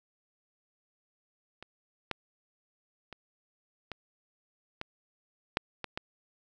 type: clicks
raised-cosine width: 0.3 ms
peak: -28 / -15 / -27 / -22 / -20 / -10 / -19 / -18 dBFS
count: 8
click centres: 1.626 / 2.113 / 3.127 / 3.917 / 4.814 / 5.571 / 5.843 / 5.975 s
effects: none